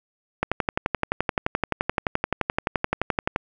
click train, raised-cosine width 0.5 ms, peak -6 dBFS, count 35, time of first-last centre 0.43-3.361 s, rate 11.6 Hz, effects none

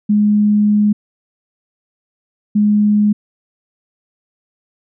sine tone pair in turn, 208.7 / 208.7 Hz, G#3 / G#3, +9 / +9 cents, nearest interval unison, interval 0 cents, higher neither, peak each -9 dBFS, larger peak neither, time 0.09-0.93 / 2.55-3.13 s, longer first, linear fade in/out 10 ms, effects none

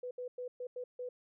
sine tone bursts at uneven times, 496.7 Hz, B4, 10 cents sharp, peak -38 dBFS, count 6, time 0.03-0.11 / 0.18-0.28 / 0.38-0.48 / 0.6-0.67 / 0.76-0.84 / 0.99-1.09 s, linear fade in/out 5 ms, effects none

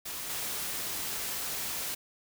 white noise with level steps, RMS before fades -38 / -35 dBFS, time 0.05-1.95 s, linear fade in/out 10 ms, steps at 0.29 s, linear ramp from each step 10 ms, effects none

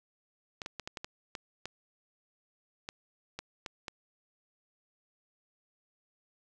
clicks, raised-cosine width 0.2 ms, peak -21 dBFS, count 12, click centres 0.618 / 0.661 / 0.797 / 0.875 / 0.972 / 1.045 / 1.352 / 1.656 / 2.889 / 3.39 / 3.662 / 3.882 s, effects none

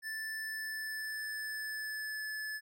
square tone with pitch glide, 1760 to 1727.8 Hz, A6 to A6, 0 to -32 cents, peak -38 dBFS, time 0.02-2.61 s, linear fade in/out 50 ms, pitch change -32 cents, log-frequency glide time 0.37-2.27 s, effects none

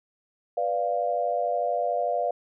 sine chord, B diminished, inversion none, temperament equal, 493.9 / 587.3 / 698.5 Hz, B4 / D5 / F5, 0 / 0 / 0 cents, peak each -30 / -28 / -26 dBFS, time 0.57-2.31 s, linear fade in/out 5 ms, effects none

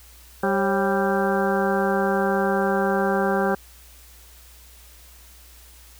harmonic tone with a mistuned harmonic, 196.2 Hz, G3, 2 cents sharp, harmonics 1 / 2 / 3 / 4 / 5 / 6 / 7 / 8, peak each -25 / -24 / -26 / -26 / -33 / -33 / -32 / -29 dBFS, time 0.43-3.55 s, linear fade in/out 5 ms, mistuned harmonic 3, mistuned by -120 cents, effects added 60 Hz sine -48 dBFS peak until 5.99 s + white hiss -50 dBFS RMS until 5.99 s

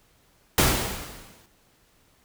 pink noise with exponential decay, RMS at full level -17 dBFS, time 0.58-1.46 s, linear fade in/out 2 ms, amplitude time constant 190 ms, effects pink hiss -62 dBFS RMS until 2.24 s

